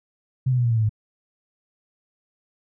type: tone with pitch steps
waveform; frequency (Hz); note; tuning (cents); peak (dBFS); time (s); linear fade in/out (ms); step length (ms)
sine; 130 / 125.86 / 121.86 / 117.98 / 114.22 / 110.59 / 107.07; C3 / B2 / B2 / A#2 / A#2 / A2 / A2; -11 / +33 / -23 / +21 / -35 / +9 / -47; -17; 0.46-0.894; 10; 62
effects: none